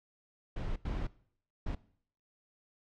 brown noise bursts at uneven times, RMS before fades -35 dBFS, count 3, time 0.56-0.76 / 0.85-1.07 / 1.66-1.75 s, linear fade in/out 5 ms, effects noise-tail reverb RT60 0.6 s tail -20 dB re dry + low-pass 4000 Hz 12 dB/octave

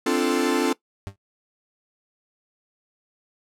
45% pulse chord, D minor seventh, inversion third, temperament equal with one note detuned, 261.6 / 293.7 / 347.2 / 440 Hz, C4 / D4 / F4 / A4, 0 / 0 / -10 / 0 cents, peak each -25 dBFS, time 0.06-0.73 s, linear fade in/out 5 ms
40% pulse tone with exponential decay, 98.5 Hz, G2, 9 cents sharp, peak -26 dBFS, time 1.07-1.16 s, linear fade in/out 0 ms, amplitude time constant 19 ms
effects noise-tail reverb RT60 0.1 s tail -19 dB re dry + low-pass 12000 Hz 12 dB/octave

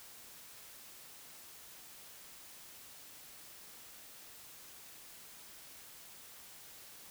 silence, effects white hiss -54 dBFS RMS until 7.1 s

